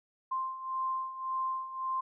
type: beating tone pair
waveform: sine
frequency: 1046.5 / 1048.3 Hz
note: C6 / C6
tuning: 0 / +3 cents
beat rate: 1.8 Hz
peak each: -38 / -33 dBFS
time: 0.31-2.01 s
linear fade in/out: 10 ms
effects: none